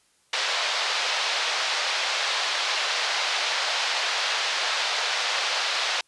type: band-pass noise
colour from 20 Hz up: white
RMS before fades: -26 dBFS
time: 0.33-6.01 s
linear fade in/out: 2 ms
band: 560 to 4800 Hz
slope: 24 dB/octave
effects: white hiss -64 dBFS RMS until 6.07 s + resampled to 24000 Hz